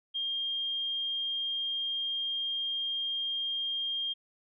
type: tone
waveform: sine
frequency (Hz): 3213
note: G7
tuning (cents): +42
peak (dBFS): -30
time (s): 0.14-4.14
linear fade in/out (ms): 20
effects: none